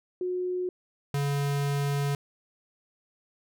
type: tone pair in turn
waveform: sine / square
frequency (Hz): 363.2 / 141.86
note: F#4 / C#3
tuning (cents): -32 / +40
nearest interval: octave + major third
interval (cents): 1628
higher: first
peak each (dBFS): -27 / -26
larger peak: second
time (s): 0.21-0.69 / 1.14-2.15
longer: second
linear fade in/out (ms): 2
effects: none